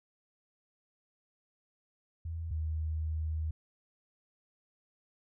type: tone pair in turn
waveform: sine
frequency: 82.3 / 78.72 Hz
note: E2 / D#2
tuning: -2 / +21 cents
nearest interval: minor second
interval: 77 cents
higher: first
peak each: -35 / -31 dBFS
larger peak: second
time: 2.25-2.51 / 2.51-3.51 s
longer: second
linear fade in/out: 5 ms
effects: none